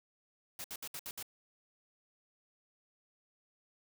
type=noise bursts; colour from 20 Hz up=white; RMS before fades=-43 dBFS; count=6; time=0.59-1.227 s; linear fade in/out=2 ms; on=52 ms; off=65 ms; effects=none